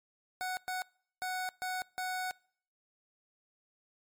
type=tone bursts at uneven times; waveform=25% pulse; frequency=740 Hz; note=F#5; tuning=in tune; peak=-30 dBFS; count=5; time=0.41-0.57 / 0.68-0.82 / 1.22-1.49 / 1.62-1.82 / 1.98-2.31 s; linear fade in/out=0 ms; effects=noise-tail reverb RT60 0.6 s tail -26 dB re dry + MP3 96 kbps